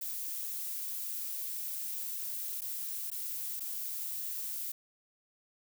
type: noise with dropouts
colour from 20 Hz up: violet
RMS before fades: -38 dBFS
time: 0.01-4.72 s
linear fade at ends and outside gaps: 5 ms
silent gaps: 2.609-2.617 / 3.103-3.115 / 3.597-3.604 s
effects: none